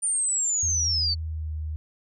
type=linear sweep; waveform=sine; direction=down; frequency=9150 to 4435 Hz; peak=-22 dBFS; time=0.02-1.15 s; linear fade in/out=20 ms
type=tone with pitch glide; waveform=sine; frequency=83 to 77.44 Hz; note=E2 to D#2; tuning=+12 to -8 cents; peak=-28 dBFS; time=0.63-1.76 s; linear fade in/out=0 ms; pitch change=-120 cents; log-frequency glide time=0.82-1.52 s
effects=none